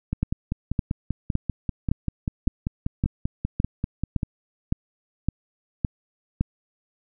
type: two click trains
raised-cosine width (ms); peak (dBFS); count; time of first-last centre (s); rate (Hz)
5; -9 / -12; 12 / 22; 0.23-6.41 / 0.13-4.232; 1.78 / 5.12
effects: none